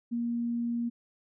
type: tone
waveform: sine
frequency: 236 Hz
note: A#3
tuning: 22 cents sharp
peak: -28 dBFS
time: 0.11-0.9 s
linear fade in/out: 20 ms
effects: none